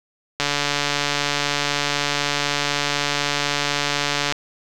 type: click train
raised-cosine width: 0.2 ms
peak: -3 dBFS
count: 566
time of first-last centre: 0.4-4.324 s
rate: 144 Hz
effects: none